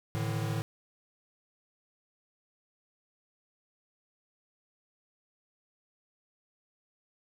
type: chord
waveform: square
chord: A suspended fourth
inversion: none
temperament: equal with one note detuned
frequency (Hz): 110 / 146.83 / 160.68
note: A2 / D3 / E3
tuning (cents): 0 / 0 / -44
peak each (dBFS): -33 / -37 / -38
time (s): 0.15-0.62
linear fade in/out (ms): 0
effects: none